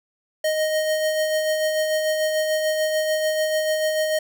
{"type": "tone with tremolo", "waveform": "square", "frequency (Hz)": 622.3, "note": "D#5", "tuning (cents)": 0, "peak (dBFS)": -19, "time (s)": [0.44, 4.19], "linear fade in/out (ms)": 5, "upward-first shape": "sine", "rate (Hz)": 6.8, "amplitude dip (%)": 35, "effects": []}